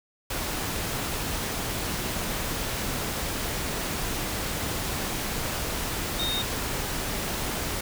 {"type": "tone in noise", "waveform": "sine", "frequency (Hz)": 3700, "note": "A#7", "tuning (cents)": -14, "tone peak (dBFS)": -27, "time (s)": [6.19, 6.42], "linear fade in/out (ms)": 5, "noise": "pink", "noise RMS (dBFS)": -30, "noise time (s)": [0.3, 7.81], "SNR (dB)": 0, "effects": []}